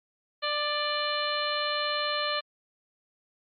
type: harmonic tone with a mistuned harmonic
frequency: 593 Hz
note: D5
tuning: 17 cents sharp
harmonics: 1 / 2 / 3 / 4 / 5 / 6 / 7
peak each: -33 / -32 / -35 / -38 / -35 / -38 / -34 dBFS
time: 0.42-2.41 s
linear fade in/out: 20 ms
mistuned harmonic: 3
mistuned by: -22 cents
effects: Opus 48 kbps